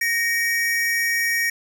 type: tone pair together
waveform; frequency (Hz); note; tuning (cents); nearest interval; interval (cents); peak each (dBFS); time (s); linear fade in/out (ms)
square; 1864.7 / 2276; A#6 / C#7; 0 / +45; minor third; 345; -21 / -26; 0.01-1.5; 5
effects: none